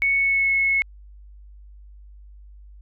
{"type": "tone with pitch glide", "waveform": "sine", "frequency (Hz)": [2215, 2188], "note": ["C#7", "C#7"], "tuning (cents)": [-2, -23], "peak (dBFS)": -17, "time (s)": [0.02, 0.82], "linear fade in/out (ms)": 0, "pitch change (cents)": -21, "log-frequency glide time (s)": [0.15, 0.53], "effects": ["added 50 Hz sine -42 dBFS peak until 2.81 s"]}